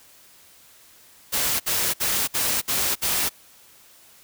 white noise bursts, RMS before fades -23 dBFS, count 6, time 1.32-3.295 s, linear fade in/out 20 ms, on 280 ms, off 59 ms, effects white hiss -52 dBFS RMS until 4.23 s

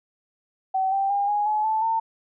sine tone with pitch steps, 762 / 783.4 / 805.4 / 828.1 / 851.4 / 875.3 / 899.9 Hz, G5 / G5 / G5 / G#5 / G#5 / A5 / A5, -49 / -1 / +47 / -5 / +43 / -9 / +39 cents, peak -20 dBFS, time 0.74-2 s, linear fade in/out 10 ms, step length 180 ms, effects none

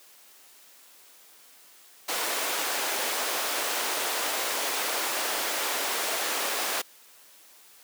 pink high-pass noise, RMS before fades -29 dBFS, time 2.08-6.82 s, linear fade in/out 10 ms, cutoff 470 Hz, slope 12 dB/octave, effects white hiss -54 dBFS RMS until 7.83 s + high-pass 300 Hz 12 dB/octave

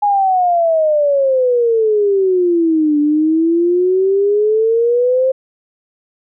sine exponential two-way sweep, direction down then up, 833 to 292.6 to 530 Hz, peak -10 dBFS, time 0.02-5.32 s, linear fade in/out 10 ms, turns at 2.99 s, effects none

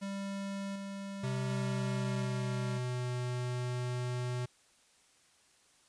square tone with tremolo, 197.2 Hz, G3, 11 cents sharp, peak -37 dBFS, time 0.01-2.79 s, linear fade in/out 20 ms, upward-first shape square, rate 0.67 Hz, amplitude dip 30%
square tone with pitch glide, 129.3 to 124.03 Hz, C3 to B2, -20 to +8 cents, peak -34 dBFS, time 1.23-4.46 s, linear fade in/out 10 ms, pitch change -72 cents, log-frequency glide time 1.38-3.11 s
effects white hiss -66 dBFS RMS until 5.88 s + resampled to 22050 Hz

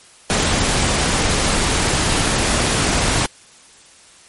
pink noise, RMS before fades -17 dBFS, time 0.3-3.26 s, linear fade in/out 0 ms, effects white hiss -46 dBFS RMS until 4.28 s + MP3 48 kbps

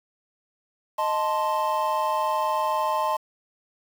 triangle chord, A diminished, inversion second, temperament equal, 622.3 / 880 / 1046.5 Hz, Eb5 / A5 / C6, 0 / 0 / 0 cents, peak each -26 / -24 / -24 dBFS, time 0.98-3.17 s, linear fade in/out 10 ms, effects 7-bit

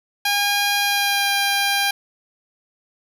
10% pulse tone with pitch glide, 812 to 800.4 Hz, G#5 to G5, -39 to +36 cents, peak -9 dBFS, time 0.25-1.91 s, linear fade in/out 5 ms, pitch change -25 cents, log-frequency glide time 0.77-1.33 s, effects none

